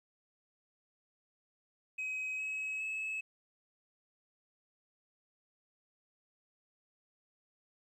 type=tone with pitch steps; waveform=sine; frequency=2535 / 2561 / 2588 Hz; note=D#7 / D#7 / E7; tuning=+32 / +49 / -32 cents; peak=-33 dBFS; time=1.98-3.21 s; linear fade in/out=10 ms; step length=410 ms; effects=tanh soft clip ceiling -34 dBFS + 12-bit